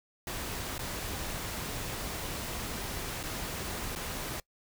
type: noise with dropouts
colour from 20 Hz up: pink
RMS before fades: -37 dBFS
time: 0.27-4.4 s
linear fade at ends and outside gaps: 2 ms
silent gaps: 0.781-0.791 / 3.231-3.236 / 3.952-3.959 s
effects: noise-tail reverb RT60 0.1 s tail -23 dB re dry